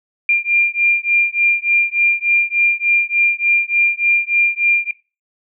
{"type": "beating tone pair", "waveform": "sine", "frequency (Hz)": [2392, 2395.4], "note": ["D7", "D7"], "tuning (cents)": [31, 34], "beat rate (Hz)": 3.4, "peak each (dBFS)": -16, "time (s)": [0.29, 4.91], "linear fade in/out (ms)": 2, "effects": ["noise-tail reverb RT60 0.3 s tail -20 dB re dry"]}